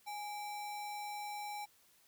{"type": "tone with sample-and-hold", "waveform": "sine", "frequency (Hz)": 830, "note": "G#5", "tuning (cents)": -1, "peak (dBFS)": -40, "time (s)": [0.06, 1.66], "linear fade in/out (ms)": 20, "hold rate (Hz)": 3150, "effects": ["white hiss -68 dBFS RMS until 2.07 s"]}